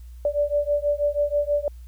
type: beating tone pair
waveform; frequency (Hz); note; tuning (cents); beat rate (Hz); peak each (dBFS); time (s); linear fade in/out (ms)
sine; 580 / 586.2; D5 / D5; -22 / -3; 6.2; -23; 0.25-1.68; 2
effects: added 60 Hz sine -38 dBFS peak until 1.87 s + white hiss -62 dBFS RMS until 1.87 s